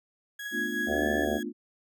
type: tone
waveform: 35% pulse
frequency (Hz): 1661.2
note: G#6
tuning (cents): 0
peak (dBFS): -35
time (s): 0.39-1.43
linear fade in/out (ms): 5
type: tone with pitch glide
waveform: sine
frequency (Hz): 1666 to 1735.7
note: G#6 to A6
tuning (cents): +5 to -24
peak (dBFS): -31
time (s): 0.45-1.25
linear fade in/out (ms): 10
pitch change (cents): +71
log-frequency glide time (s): 0.89-1.07
type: chord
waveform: sine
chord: B half-diminished seventh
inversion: third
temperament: equal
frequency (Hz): 220 / 246.9 / 293.7 / 349.2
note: A3 / B3 / D4 / F4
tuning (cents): 0 / 0 / 0 / 0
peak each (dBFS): -37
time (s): 0.51-1.53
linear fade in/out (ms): 50
type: harmonic tone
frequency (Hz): 74.7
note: D2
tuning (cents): +30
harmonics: 1 / 3 / 4 / 5 / 6 / 7 / 8 / 9 / 10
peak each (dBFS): -39 / -37 / -34 / -33 / -38 / -36 / -35 / -33 / -38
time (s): 0.86-1.4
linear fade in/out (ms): 50
effects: none